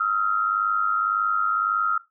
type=tone pair together; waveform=sine; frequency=1270.2 / 1372 Hz; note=D#6 / F6; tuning=+35 / -31 cents; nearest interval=minor second; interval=134 cents; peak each=-23 / -22 dBFS; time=0-1.98 s; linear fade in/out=5 ms; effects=noise-tail reverb RT60 0.2 s tail -18 dB re dry